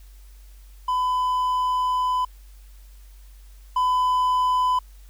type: tone pair in turn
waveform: triangle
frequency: 1005 / 1005 Hz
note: B5 / B5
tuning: +30 / +30 cents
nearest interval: unison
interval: 0 cents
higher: neither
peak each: -18 / -16 dBFS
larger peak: second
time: 0.88-2.25 / 3.76-4.79 s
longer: first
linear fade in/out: 5 ms
effects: added 48 Hz sine -43 dBFS peak until 5.09 s + white hiss -58 dBFS RMS until 5.09 s